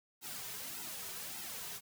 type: noise with flanger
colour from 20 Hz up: white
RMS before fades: -44 dBFS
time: 0.21-1.81 s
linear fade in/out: 50 ms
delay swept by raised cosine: 1.7 to 3.7 ms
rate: 1.7 Hz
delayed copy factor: -0.9
effects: none